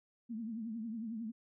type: tone with vibrato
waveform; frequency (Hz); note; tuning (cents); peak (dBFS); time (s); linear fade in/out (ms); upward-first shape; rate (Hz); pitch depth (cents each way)
sine; 224.9; A3; +38; -38; 0.29-1.32; 20; triangle; 11; 120
effects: none